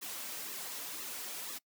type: noise with flanger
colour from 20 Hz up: white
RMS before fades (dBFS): -42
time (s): 0.01-1.59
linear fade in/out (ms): 20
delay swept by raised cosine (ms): 1.3 to 6.1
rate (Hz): 2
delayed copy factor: -0.85
effects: noise-tail reverb RT60 0.1 s tail -23 dB re dry + high-pass 200 Hz 12 dB/octave